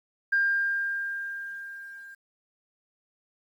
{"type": "tone with level ramp", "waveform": "sine", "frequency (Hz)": 1600, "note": "G6", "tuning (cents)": 35, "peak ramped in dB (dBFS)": [-19, -43], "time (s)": [0.32, 2.15], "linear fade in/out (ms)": 10, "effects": ["tanh soft clip ceiling -15 dBFS", "10-bit"]}